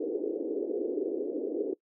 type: band-pass noise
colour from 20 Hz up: white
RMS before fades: -32 dBFS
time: 0-1.74 s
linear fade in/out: 10 ms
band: 300 to 470 Hz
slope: 48 dB/octave
effects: noise-tail reverb RT60 0.1 s tail -21 dB re dry